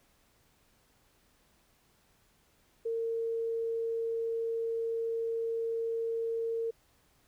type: tone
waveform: sine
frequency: 456.9 Hz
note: A#4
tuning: 35 cents flat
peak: -30 dBFS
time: 2.85-6.71 s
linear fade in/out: 10 ms
effects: pink hiss -68 dBFS RMS until 7.27 s